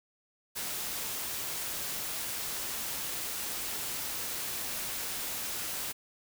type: noise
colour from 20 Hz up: white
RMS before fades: -36 dBFS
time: 0.55-5.93 s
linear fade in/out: 20 ms
effects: none